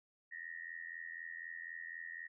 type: tone with amplitude modulation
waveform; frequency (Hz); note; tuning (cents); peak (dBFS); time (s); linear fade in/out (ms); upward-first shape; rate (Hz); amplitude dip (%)
sine; 1864.7; A#6; 0; -40; 0.31-2.28; 20; sine; 84; 95
effects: none